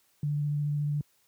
sine tone with vibrato, 146.83 Hz, D3, in tune, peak -26 dBFS, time 0.23-1.01 s, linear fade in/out 2 ms, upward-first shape square, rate 14 Hz, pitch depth 10 cents each way, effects white hiss -68 dBFS RMS until 1.27 s + high-pass 60 Hz 12 dB/octave

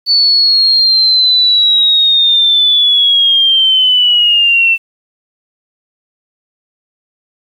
sine linear sweep, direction down, 4495 to 2674 Hz, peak -6 dBFS, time 0.06-4.78 s, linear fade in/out 50 ms, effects 7-bit

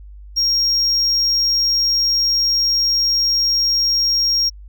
triangle tone, 5580 Hz, F8, 2 cents flat, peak -12 dBFS, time 0.36-4.5 s, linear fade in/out 20 ms, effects tanh soft clip ceiling -8 dBFS + added 50 Hz sine -35 dBFS peak until 4.68 s

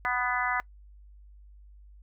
harmonic tone with a mistuned harmonic, 247.5 Hz, B3, 4 cents sharp, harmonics 3 / 4 / 5 / 6 / 7 / 8, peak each -33 / -33 / -33 / -33 / -33 / -33 dBFS, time 0.05-0.6 s, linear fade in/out 0 ms, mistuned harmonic 8, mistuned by +23 cents, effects noise-tail reverb RT60 0.1 s tail -23 dB re dry + added 50 Hz sine -49 dBFS peak until 2.02 s

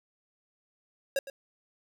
square tone with echo, 547 Hz, C#5, 23 cents flat, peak -26 dBFS, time 1.16-1.19 s, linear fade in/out 2 ms, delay 110 ms, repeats 1, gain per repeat -14 dB, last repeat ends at 1.3 s, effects none

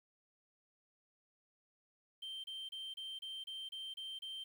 sine tone bursts, 3136 Hz, G7, in tune, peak -40 dBFS, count 9, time 2.22-4.44 s, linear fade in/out 10 ms, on 220 ms, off 30 ms, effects tanh soft clip ceiling -42 dBFS + 11-bit

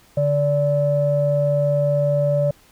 sine tone pair together, 145 / 580 Hz, D3 / D5, -22 / -22 cents, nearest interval 2 octaves, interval 2400 cents, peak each -19 / -17 dBFS, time 0.17-2.51 s, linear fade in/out 5 ms, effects tanh soft clip ceiling -8 dBFS + pink hiss -53 dBFS RMS until 2.71 s

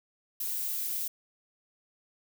violet noise with high-pass filter sweep, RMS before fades -33 dBFS, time 0.4-1.08 s, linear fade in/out 5 ms, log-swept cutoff 240 to 2900 Hz, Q 1, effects none

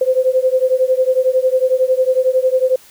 sine beating tone pair, 511 / 522 Hz, C5 / C5, -41 / -4 cents, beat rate 11 Hz, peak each -14 / -15 dBFS, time 0.01-2.76 s, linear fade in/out 5 ms, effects white hiss -45 dBFS RMS until 2.9 s

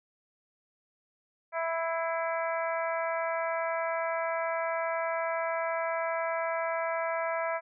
harmonic tone with a mistuned harmonic, 329.6 Hz, E4, in tune, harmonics 2 / 3 / 4 / 5 / 6 / 7, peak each -31 / -35 / -37 / -39 / -41 / -42 dBFS, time 1.52-7.61 s, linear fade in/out 50 ms, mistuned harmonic 6, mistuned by +41 cents, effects none

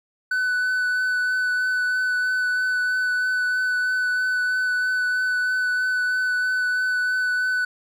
triangle tone with vibrato, 1498 Hz, F#6, 21 cents sharp, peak -18 dBFS, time 0.31-7.65 s, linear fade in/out 5 ms, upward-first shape triangle, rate 3.1 Hz, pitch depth 14 cents each way, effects none

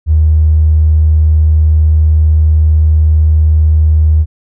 triangle tone with tanh clipping, 77.78 Hz, D#2, in tune, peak -4 dBFS, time 0.06-4.26 s, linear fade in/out 50 ms, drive 2 dB, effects none

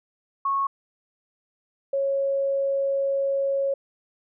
sine tone pair in turn, 1100 / 550 Hz, C#6 / C#5, -14 / -14 cents, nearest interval octave, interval 1200 cents, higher first, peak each -21 dBFS, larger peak neither, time 0.45-0.67 / 1.93-3.74 s, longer second, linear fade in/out 5 ms, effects none

